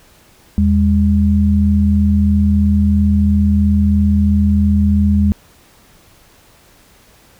sine tone pair together, 80.9 / 203.9 Hz, E2 / G#3, -32 / -32 cents, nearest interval octave + major third, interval 1600 cents, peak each -12 dBFS, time 0.58-5.32 s, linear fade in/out 0 ms, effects pink hiss -48 dBFS RMS until 7.39 s

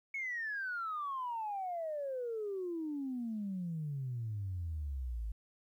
sine exponential sweep, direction down, 2222 to 52 Hz, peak -35 dBFS, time 0.14-5.32 s, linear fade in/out 5 ms, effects tanh soft clip ceiling -31 dBFS + 12-bit

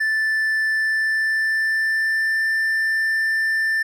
triangle tone with pitch glide, 1760 to 1779.4 Hz, A6 to A6, 0 to +19 cents, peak -16 dBFS, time 0-3.83 s, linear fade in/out 10 ms, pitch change +19 cents, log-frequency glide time 0.68-2.45 s, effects none

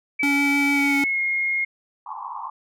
sine tone with pitch glide, 2300 to 2146 Hz, D7 to C7, -37 to +43 cents, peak -20 dBFS, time 0.19-1.65 s, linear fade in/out 10 ms, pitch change -120 cents, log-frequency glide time 0.68-1.2 s
square tone with vibrato, 281.3 Hz, C#4, 26 cents sharp, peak -21 dBFS, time 0.23-1.04 s, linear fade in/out 2 ms, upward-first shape sine, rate 6.5 Hz, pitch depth 9 cents each way
white band-pass noise, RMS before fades -33 dBFS, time 2.06-2.5 s, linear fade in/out 5 ms, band 830 to 1100 Hz, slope 96 dB/octave
effects none

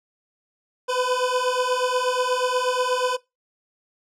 25% pulse beating tone pair, 498.9 / 507.2 Hz, B4 / B4, +17 / +46 cents, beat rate 8.3 Hz, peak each -20 dBFS, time 0.88-3.17 s, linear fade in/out 20 ms, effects noise-tail reverb RT60 0.2 s tail -20 dB re dry + low-pass 8000 Hz 12 dB/octave

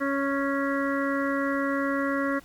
harmonic tone, 277.2 Hz, C#4, in tune, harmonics 1 / 2 / 4 / 5 / 6 / 7, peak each -27 / -30 / -33 / -34 / -35 / -35 dBFS, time 0-2.4 s, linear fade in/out 20 ms, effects pink hiss -54 dBFS RMS until 2.44 s + Opus 48 kbps

